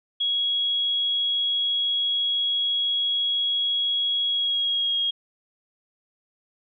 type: tone with pitch glide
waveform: sine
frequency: 3322 to 3271 Hz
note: G#7 to G#7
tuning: 0 to -27 cents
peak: -21 dBFS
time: 0.2-5.11 s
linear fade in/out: 10 ms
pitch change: -27 cents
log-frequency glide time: 4.27-4.98 s
effects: none